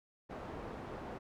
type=low-pass noise; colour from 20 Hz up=white; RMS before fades=-45 dBFS; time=0.29-1.19 s; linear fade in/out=20 ms; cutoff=750 Hz; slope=12 dB/octave; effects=none